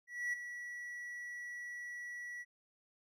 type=tone with ADSR envelope; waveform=triangle; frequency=1941 Hz; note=B6; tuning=31 cents flat; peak=-31 dBFS; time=0.07-2.45 s; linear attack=260 ms; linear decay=13 ms; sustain=-10 dB; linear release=39 ms; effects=none